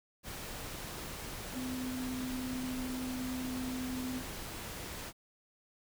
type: tone in noise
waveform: sine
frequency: 254.9 Hz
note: C4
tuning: 45 cents flat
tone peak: -36 dBFS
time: 1.53-4.23 s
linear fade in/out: 50 ms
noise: pink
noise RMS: -43 dBFS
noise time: 0.23-5.13 s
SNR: +4 dB
effects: none